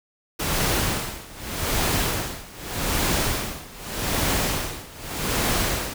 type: noise with tremolo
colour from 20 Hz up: pink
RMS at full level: -22 dBFS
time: 0.39-5.94 s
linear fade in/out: 10 ms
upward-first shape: sine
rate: 0.83 Hz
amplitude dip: 90%
effects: none